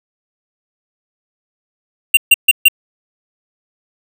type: tone bursts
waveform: square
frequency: 2775 Hz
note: F7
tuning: 12 cents flat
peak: -4 dBFS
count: 4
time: 2.14-2.684 s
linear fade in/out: 5 ms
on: 31 ms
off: 140 ms
effects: none